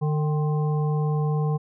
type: harmonic tone with a mistuned harmonic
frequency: 150.4 Hz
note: D3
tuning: 42 cents sharp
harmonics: 1 / 3 / 5 / 7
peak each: -21 / -31 / -35 / -38 dBFS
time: 0.01-1.58 s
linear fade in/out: 20 ms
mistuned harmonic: 5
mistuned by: +61 cents
effects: none